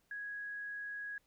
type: tone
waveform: sine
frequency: 1661.2 Hz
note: G#6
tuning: in tune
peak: -40 dBFS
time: 0.11-1.18 s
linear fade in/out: 2 ms
effects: pink hiss -75 dBFS RMS until 1.26 s